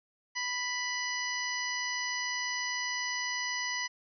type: harmonic tone with a mistuned harmonic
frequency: 987.8 Hz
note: B5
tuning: in tune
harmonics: 1 / 2 / 3 / 4 / 5 / 6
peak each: -40 / -34 / -42 / -46 / -39 / -40 dBFS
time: 0.35-3.88 s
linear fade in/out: 20 ms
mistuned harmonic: 4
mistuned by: +76 cents
effects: none